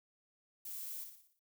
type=noise with echo; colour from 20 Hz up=violet; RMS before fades=-45 dBFS; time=0.65-1.04 s; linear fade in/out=5 ms; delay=59 ms; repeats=6; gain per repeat=-6 dB; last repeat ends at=1.394 s; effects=noise-tail reverb RT60 0.3 s tail -26 dB re dry